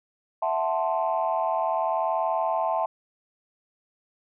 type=chord; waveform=sine; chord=F# half-diminished seventh; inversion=third; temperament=equal; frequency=659.3 / 740 / 880 / 1046.5 Hz; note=E5 / F#5 / A5 / C6; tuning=0 / 0 / 0 / 0 cents; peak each=-26 / -29 / -27 / -30 dBFS; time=0.42-2.86 s; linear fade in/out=5 ms; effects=tanh soft clip ceiling -14 dBFS